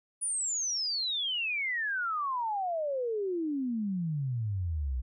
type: exponential sweep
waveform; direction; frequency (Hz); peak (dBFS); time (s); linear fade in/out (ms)
sine; down; 9860 to 59.5; -29; 0.21-5.02; 20
effects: none